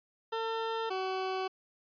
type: tone pair in turn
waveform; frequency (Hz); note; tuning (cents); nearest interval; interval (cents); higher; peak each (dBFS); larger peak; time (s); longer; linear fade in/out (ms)
20% pulse; 450.8 / 377.2; A4 / F#4; +42 / +33; minor third; 309; first; -27 / -27; neither; 0.32-0.9 / 0.9-1.48; neither; 10
effects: resampled to 11025 Hz